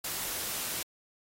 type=noise; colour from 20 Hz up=white; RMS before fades=-35 dBFS; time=0.04-0.83 s; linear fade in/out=5 ms; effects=AAC 48 kbps